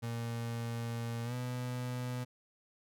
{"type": "tone with pitch glide", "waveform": "35% pulse", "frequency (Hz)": [116.8, 124.46], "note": ["A#2", "B2"], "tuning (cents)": [4, 14], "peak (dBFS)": -34, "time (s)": [0.02, 2.25], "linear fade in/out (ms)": 20, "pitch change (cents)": 110, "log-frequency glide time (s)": [1.24, 1.34], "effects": []}